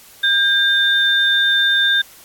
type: tone pair together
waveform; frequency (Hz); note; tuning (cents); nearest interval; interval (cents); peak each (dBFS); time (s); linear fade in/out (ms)
sine; 1602 / 3598; G6 / A7; +37 / +38; octave + major second; 1401; -15; 0.23-2.02; 10
effects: white hiss -44 dBFS RMS until 2.24 s + AAC 64 kbps